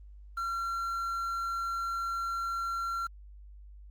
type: tone with quantisation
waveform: triangle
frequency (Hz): 1367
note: F6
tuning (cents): -37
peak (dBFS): -29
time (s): 0.37-3.07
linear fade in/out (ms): 5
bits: 9
effects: added 50 Hz sine -47 dBFS peak until 3.9 s + Opus 32 kbps